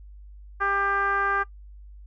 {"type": "tone with low-pass filter", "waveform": "10% pulse", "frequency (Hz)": 397.3, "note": "G4", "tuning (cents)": 23, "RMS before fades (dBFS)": -24, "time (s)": [0.6, 1.44], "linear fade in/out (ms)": 20, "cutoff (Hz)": 1400, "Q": 8.6, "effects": ["noise-tail reverb RT60 0.1 s tail -21 dB re dry", "added 50 Hz sine -42 dBFS peak until 2.06 s"]}